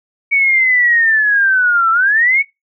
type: linear two-way sweep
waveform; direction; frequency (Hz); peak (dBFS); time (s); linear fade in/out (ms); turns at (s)
sine; down then up; 2249 to 1318.5 to 2249; -9; 0.31-2.43; 20; 1.91
effects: noise-tail reverb RT60 0.2 s tail -21 dB re dry